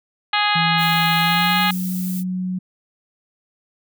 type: harmonic tone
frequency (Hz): 415.3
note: G#4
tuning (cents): 0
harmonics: 2 / 3 / 4 / 5 / 6 / 7 / 8 / 9 / 10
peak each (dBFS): -21 / -23 / -24 / -25 / -26 / -26 / -27 / -28 / -28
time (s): 0.33-1.71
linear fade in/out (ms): 5
type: tone with pitch glide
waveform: sine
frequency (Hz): 164.81 to 183.93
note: E3 to F#3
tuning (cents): 0 to -10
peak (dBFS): -21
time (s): 0.55-2.59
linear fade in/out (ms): 10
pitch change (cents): +190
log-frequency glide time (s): 1.18-1.64
type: noise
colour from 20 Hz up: violet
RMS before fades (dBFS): -32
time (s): 0.77-2.24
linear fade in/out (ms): 50
effects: none